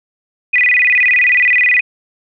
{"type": "tone with vibrato", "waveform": "sine", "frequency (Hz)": 2217, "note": "C#7", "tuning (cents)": 0, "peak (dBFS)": -8, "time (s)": [0.53, 1.81], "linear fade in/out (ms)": 10, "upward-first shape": "square", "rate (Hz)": 19, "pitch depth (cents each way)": 200, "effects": []}